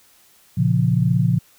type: chord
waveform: sine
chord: Bb minor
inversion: none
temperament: equal with one note detuned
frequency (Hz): 116.54 / 138.59 / 173.51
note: Bb2 / Db3 / F3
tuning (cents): 0 / 0 / -11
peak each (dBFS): -19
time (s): 0.57-1.39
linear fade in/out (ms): 10
effects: white hiss -54 dBFS RMS until 1.58 s